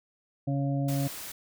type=harmonic tone; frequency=139 Hz; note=C#3; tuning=5 cents sharp; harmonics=1 / 2 / 4 / 5; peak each=-27 / -31 / -38 / -40 dBFS; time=0.47-1.08 s; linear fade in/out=10 ms
type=noise; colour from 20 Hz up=white; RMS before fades=-40 dBFS; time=0.88-1.32 s; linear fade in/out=5 ms
effects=none